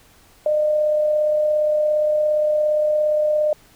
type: tone with amplitude modulation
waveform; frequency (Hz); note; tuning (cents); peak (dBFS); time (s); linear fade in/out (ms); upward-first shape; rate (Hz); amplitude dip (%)
sine; 606; D#5; -46; -14; 0.46-3.53; 2; sine; 37.3; 30
effects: pink hiss -52 dBFS RMS until 3.75 s